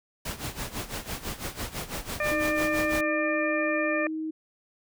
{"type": "noise with tremolo", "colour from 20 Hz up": "pink", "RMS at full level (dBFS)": -32, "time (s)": [0.25, 3.01], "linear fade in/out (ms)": 5, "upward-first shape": "sine", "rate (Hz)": 6, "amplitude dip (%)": 80}
{"type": "harmonic tone", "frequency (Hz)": 599, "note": "D5", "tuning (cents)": 34, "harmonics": [1, 2, 3, 4], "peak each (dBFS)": [-28, -34, -30, -32], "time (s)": [2.2, 4.07], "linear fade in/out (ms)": 2}
{"type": "tone with pitch glide", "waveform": "sine", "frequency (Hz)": [311.1, 315.3], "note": ["D#4", "D#4"], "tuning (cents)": [0, 23], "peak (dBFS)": -29, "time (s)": [2.31, 4.31], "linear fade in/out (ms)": 10, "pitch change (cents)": 23, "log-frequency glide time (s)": [2.43, 3.15]}
{"effects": []}